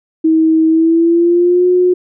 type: tone with pitch glide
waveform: sine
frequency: 320 to 361.3 Hz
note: D#4 to F#4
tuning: +49 to -41 cents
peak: -7 dBFS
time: 0.24-1.94 s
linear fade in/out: 10 ms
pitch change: +210 cents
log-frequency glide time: 0.68-1.67 s
effects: none